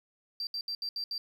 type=tone bursts at uneven times; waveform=triangle; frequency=4699 Hz; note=D8; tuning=in tune; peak=-30 dBFS; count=6; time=0.4-0.47 / 0.54-0.61 / 0.68-0.75 / 0.82-0.89 / 0.96-1.04 / 1.11-1.18 s; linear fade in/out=2 ms; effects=tanh soft clip ceiling -29 dBFS + 11-bit